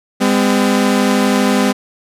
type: tone pair together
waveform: sawtooth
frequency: 202.2 / 254.8 Hz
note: G#3 / C4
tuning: -46 / -46 cents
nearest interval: major third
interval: 400 cents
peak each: -10 dBFS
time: 0.2-1.73 s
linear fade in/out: 20 ms
effects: low-pass 12000 Hz 12 dB/octave